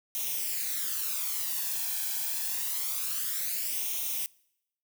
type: noise with flanger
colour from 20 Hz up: blue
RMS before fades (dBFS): -32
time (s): 0.15-4.26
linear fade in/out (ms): 0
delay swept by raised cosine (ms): 0.32 to 1.24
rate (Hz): 0.26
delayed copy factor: +0.65
effects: noise-tail reverb RT60 0.8 s tail -25 dB re dry